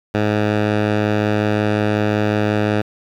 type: tone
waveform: 10% pulse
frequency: 105.5 Hz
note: G#2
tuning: 28 cents sharp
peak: -7 dBFS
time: 0.14-2.82 s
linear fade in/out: 10 ms
effects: low-pass 3000 Hz 12 dB/octave + 7-bit